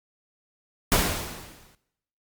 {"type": "noise with exponential decay", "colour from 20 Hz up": "pink", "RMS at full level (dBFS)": -19, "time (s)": [0.92, 1.75], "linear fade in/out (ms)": 0, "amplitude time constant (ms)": 180, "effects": ["noise-tail reverb RT60 0.8 s tail -17 dB re dry", "Opus 48 kbps"]}